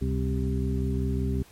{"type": "harmonic tone with a mistuned harmonic", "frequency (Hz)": 65.4, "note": "C2", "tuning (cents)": 0, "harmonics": [1, 2, 3, 4, 6], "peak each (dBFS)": [-27, -30, -32, -33, -35], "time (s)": [0.01, 1.43], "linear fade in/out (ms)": 10, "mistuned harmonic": 1, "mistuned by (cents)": 130, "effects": ["pink hiss -54 dBFS RMS until 1.51 s", "MP3 64 kbps"]}